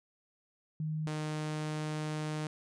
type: tone pair in turn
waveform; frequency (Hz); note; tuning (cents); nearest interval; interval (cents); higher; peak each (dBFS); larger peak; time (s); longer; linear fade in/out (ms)
sine / sawtooth; 155.56 / 153.51; D#3 / D#3; 0 / -23; unison; 23; first; -32 / -30; second; 0.8-1.07 / 1.07-2.47; second; 2
effects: resampled to 22050 Hz